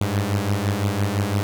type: beating tone pair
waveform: sawtooth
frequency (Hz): 98 / 103.9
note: G2 / G#2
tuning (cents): 0 / +1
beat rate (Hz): 5.9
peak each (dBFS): -19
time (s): 0.01-1.43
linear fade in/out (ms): 0
effects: none